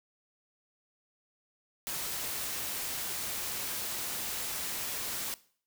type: noise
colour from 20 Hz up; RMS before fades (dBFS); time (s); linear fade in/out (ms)
white; -36; 1.87-5.34; 0
effects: noise-tail reverb RT60 0.5 s tail -19 dB re dry